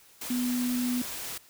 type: tone in noise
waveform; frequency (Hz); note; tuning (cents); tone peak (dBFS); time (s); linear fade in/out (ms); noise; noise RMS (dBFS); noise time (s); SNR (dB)
sine; 246.9; B3; 0; -26; 0.3-1.02; 5; white; -37; 0.21-1.38; +8
effects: white hiss -57 dBFS RMS until 1.49 s